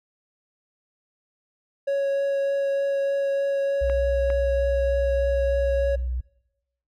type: tone with vibrato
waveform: triangle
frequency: 554.4 Hz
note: C#5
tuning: in tune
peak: -19 dBFS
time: 1.87-5.96 s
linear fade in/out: 10 ms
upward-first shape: triangle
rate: 3.3 Hz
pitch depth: 8 cents each way
type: tone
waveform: sine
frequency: 62 Hz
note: B1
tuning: 7 cents sharp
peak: -24 dBFS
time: 3.81-6.21 s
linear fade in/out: 10 ms
type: clicks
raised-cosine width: 0.5 ms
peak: -20 dBFS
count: 2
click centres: 3.898 / 4.302 s
effects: noise-tail reverb RT60 0.9 s tail -23 dB re dry